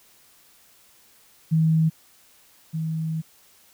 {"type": "tone pair in turn", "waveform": "sine", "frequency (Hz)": [160, 160], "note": ["D#3", "D#3"], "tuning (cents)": [49, 49], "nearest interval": "unison", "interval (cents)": 0, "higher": "neither", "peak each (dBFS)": [-16, -24], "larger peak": "first", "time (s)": [[1.51, 1.9], [2.73, 3.22]], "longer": "second", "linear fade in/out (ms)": 20, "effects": ["white hiss -56 dBFS RMS until 3.73 s"]}